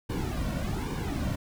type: noise with flanger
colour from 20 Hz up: brown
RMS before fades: -31 dBFS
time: 0.09-1.36 s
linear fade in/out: 10 ms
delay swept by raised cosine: 1.5 to 2.45 ms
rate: 1.2 Hz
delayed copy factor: -0.75
effects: none

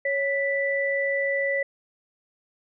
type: tone pair together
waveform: sine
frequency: 554.4 / 1975.7 Hz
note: C#5 / B6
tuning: 0 / 0 cents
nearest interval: octave + minor seventh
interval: 2200 cents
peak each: -25 dBFS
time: 0.05-1.63 s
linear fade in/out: 5 ms
effects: none

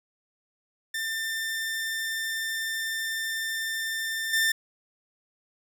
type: tone with level steps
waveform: sawtooth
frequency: 1792 Hz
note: A6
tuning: 31 cents sharp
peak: -25 / -18 dBFS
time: 0.94-4.52 s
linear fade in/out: 5 ms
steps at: 4.33 s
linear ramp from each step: 5 ms
effects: none

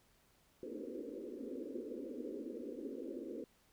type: band-pass noise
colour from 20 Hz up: pink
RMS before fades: -45 dBFS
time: 0.63-3.44 s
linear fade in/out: 2 ms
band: 230 to 530 Hz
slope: 96 dB/octave
effects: pink hiss -71 dBFS RMS until 3.72 s

